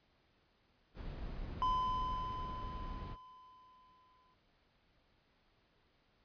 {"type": "noise", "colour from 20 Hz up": "brown", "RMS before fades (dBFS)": -44, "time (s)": [0.94, 3.17], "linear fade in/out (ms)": 50}
{"type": "tone with exponential decay", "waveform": "triangle", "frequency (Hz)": 1015, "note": "B5", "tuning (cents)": 47, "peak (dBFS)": -28, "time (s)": [1.62, 4.34], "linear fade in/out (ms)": 0, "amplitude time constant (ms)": 590}
{"effects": ["pink hiss -73 dBFS RMS until 6.24 s", "resampled to 11025 Hz"]}